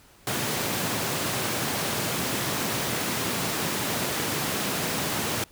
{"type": "high-pass noise", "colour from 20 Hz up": "pink", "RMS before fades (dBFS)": -28, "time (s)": [0.27, 5.44], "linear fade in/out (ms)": 2, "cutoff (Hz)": 110, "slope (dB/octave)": 24, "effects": ["pink hiss -55 dBFS RMS until 5.51 s"]}